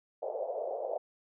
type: band-pass noise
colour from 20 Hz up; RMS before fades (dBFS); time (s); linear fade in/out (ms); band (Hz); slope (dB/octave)
white; -36; 0.22-0.98; 5; 470 to 670; 48
effects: none